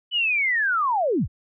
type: linear sweep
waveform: sine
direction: down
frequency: 3005 to 31.88 Hz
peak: -19 dBFS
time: 0.11-1.28 s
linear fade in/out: 50 ms
effects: none